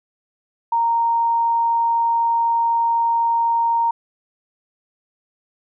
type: tone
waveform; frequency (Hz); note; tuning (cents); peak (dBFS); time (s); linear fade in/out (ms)
sine; 928; A#5; -8; -15; 0.72-3.91; 5
effects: none